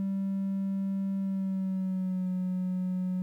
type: tone with pitch glide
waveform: triangle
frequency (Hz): 194.5 to 183.58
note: G3 to F#3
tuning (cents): -13 to -13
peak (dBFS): -25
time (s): 0-3.22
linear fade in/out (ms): 0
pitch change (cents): -100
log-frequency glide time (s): 1.18-2.29
effects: tanh soft clip ceiling -23 dBFS + 11-bit